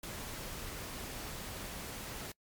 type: noise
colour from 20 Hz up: pink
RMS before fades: -43 dBFS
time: 0.03-2.32 s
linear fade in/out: 5 ms
effects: noise-tail reverb RT60 0.1 s tail -25 dB re dry + MP3 96 kbps